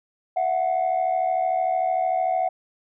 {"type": "tone pair together", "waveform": "sine", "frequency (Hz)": [666, 739.3], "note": ["E5", "F#5"], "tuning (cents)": [18, -2], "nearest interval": "major second", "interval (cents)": 180, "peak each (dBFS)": [-23, -20], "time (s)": [0.36, 2.49], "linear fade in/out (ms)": 10, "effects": ["tanh soft clip ceiling -16 dBFS"]}